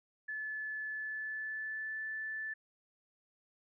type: tone with pitch glide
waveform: sine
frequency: 1730 to 1752.1 Hz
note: A6 to A6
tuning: -30 to -8 cents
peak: -37 dBFS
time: 0.28-2.54 s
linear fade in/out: 10 ms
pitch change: +22 cents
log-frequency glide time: 0.89-2.03 s
effects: none